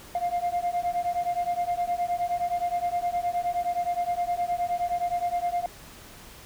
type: beating tone pair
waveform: sine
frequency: 698.5 / 708.1 Hz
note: F5 / F5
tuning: 0 / +24 cents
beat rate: 9.6 Hz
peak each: -26 dBFS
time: 0.15-5.66 s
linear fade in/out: 2 ms
effects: tanh soft clip ceiling -21 dBFS + pink hiss -47 dBFS RMS until 6.45 s